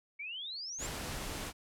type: exponential sweep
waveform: sine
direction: up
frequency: 2220 to 7580 Hz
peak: -39 dBFS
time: 0.19-0.87 s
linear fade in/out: 10 ms
type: noise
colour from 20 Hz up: pink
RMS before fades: -40 dBFS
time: 0.78-1.53 s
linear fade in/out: 50 ms
effects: low-pass 12000 Hz 12 dB/octave